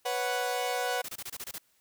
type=chord; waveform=sawtooth; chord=B suspended second; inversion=none; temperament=equal; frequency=493.9 / 554.4 / 740 Hz; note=B4 / C#5 / F#5; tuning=0 / 0 / 0 cents; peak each=-29 / -33 / -28 dBFS; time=0.05-1.02 s; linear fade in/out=10 ms
type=noise bursts; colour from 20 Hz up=white; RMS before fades=-39 dBFS; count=8; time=1.04-1.583 s; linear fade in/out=5 ms; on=46 ms; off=25 ms
effects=white hiss -69 dBFS RMS until 1.8 s